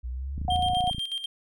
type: exponential sweep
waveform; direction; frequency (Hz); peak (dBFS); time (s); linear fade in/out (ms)
sine; up; 59.6 to 86.5; -30; 0.03-0.74; 20
type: click train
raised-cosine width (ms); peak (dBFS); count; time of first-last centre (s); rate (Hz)
5; -23; 18; 0.38-0.983; 28.2
type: tone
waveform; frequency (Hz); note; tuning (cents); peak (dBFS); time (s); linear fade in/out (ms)
sine; 727; F#5; -31; -23; 0.48-0.9; 2
type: tone with tremolo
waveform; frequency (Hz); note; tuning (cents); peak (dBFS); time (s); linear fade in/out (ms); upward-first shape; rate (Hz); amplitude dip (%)
triangle; 3181; G7; +25; -26; 0.5-1.26; 5; square; 8.1; 65
effects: none